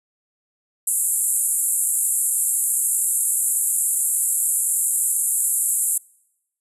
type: band-pass noise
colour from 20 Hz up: white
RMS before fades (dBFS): -21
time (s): 0.87-5.98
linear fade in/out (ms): 5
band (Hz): 7400 to 12000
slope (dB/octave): 96
effects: noise-tail reverb RT60 0.9 s tail -26 dB re dry